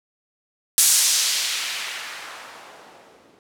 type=noise with low-pass filter sweep; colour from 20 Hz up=violet; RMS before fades=-24 dBFS; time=0.78-3.39 s; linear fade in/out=0 ms; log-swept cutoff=9100 to 310 Hz; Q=0.97; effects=none